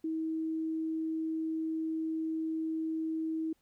sine tone, 320 Hz, D#4, 49 cents sharp, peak -31 dBFS, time 0.04-3.53 s, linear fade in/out 5 ms, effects pink hiss -74 dBFS RMS until 3.61 s

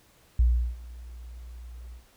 sine tone with ADSR envelope, 59.7 Hz, A#1, 42 cents sharp, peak -16 dBFS, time 0.39-2.04 s, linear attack 5 ms, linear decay 360 ms, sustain -23 dB, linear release 110 ms, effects pink hiss -60 dBFS RMS until 2.16 s

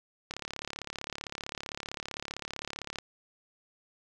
click train, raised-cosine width 0.2 ms, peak -19 dBFS, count 96, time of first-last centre 0.31-2.986 s, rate 35.5 Hz, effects none

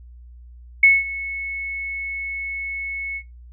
sine tone with ADSR envelope, 2200 Hz, C#7, 14 cents flat, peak -7 dBFS, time 0.83-3.23 s, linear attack 5 ms, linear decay 200 ms, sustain -18 dB, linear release 67 ms, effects noise-tail reverb RT60 0.2 s tail -20 dB re dry + added 60 Hz sine -40 dBFS peak until 3.52 s

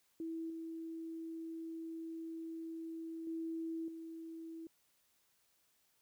sine tone with level steps, 326.9 Hz, E4, 14 cents flat, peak -39 / -42 / -38 / -45 dBFS, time 0.2-4.67 s, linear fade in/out 2 ms, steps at 0.5 / 3.27 / 3.88 s, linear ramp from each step 2 ms, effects white hiss -75 dBFS RMS until 6.01 s

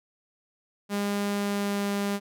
sawtooth tone with pitch glide, 202.8 to 201.4 Hz, G#3 to G3, -41 to +47 cents, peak -22 dBFS, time 0.89-2.2 s, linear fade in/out 50 ms, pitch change -12 cents, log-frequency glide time 1.32-1.89 s, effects none

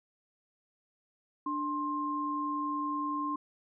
sine tone pair together, 294.9 / 1057.3 Hz, D4 / C6, +7 / +18 cents, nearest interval octave + minor seventh, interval 2211 cents, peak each -35 / -32 dBFS, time 1.46-3.36 s, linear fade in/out 5 ms, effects none

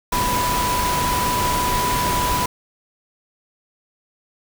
sine tone in noise, 987.8 Hz, B5, in tune, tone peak -20 dBFS, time 0.12-2.46 s, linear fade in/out 5 ms, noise pink, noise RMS -23 dBFS, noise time 0.12-2.46 s, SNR 0 dB, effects none

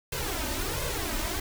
pink noise with flanger, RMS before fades -31 dBFS, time 0.12-1.4 s, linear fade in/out 5 ms, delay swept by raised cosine 1.9 to 3.3 ms, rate 1.4 Hz, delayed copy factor +0.75, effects none

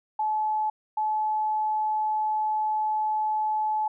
sine tone pair in turn, 860 / 860 Hz, A5 / A5, -40 / -40 cents, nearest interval unison, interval 0 cents, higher neither, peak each -23 dBFS, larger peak neither, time 0.19-0.7 / 0.97-3.88 s, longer second, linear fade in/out 5 ms, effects none

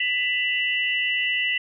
sine tone cluster, 1987 / 2697 / 2927 Hz, B6 / E7 / F#7, +10 / +39 / -19 cents, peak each -24 / -26 / -27 dBFS, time 0-1.58 s, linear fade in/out 5 ms, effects none

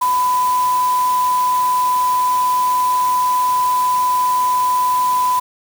sine tone in noise, 1000 Hz, B5, 21 cents sharp, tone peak -13 dBFS, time 0.01-5.4 s, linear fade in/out 10 ms, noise white, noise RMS -30 dBFS, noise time 0.01-5.4 s, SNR +14 dB, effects none

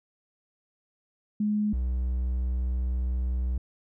sine / triangle tone pair in turn, 210.1 / 62.46 Hz, G#3 / B1, +20 / +20 cents, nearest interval octave + major sixth, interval 2100 cents, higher first, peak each -23 dBFS, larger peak neither, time 1.4-1.73 / 1.73-3.58 s, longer second, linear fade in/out 5 ms, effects none

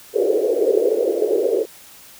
white band-pass noise, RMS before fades -18 dBFS, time 0.13-1.66 s, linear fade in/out 50 ms, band 380 to 500 Hz, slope 48 dB/octave, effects white hiss -44 dBFS RMS until 2.19 s

